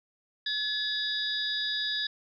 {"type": "tone cluster", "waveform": "sine", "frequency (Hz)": [1708, 3482, 3799, 4869], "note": ["G#6", "A7", "A#7", "D#8"], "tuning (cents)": [48, -19, 32, -38], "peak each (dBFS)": [-34, -35, -32, -35], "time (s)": [0.46, 2.07], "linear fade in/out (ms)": 5, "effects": []}